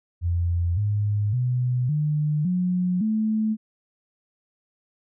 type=tone with pitch steps; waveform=sine; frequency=86.3 / 103.82 / 124.9 / 150.26 / 180.76 / 217.5 Hz; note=F2 / G#2 / B2 / D3 / F#3 / A3; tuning=-20 / 0 / +20 / +40 / -40 / -20 cents; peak=-20 dBFS; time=0.21-3.57 s; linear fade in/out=50 ms; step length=560 ms; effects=none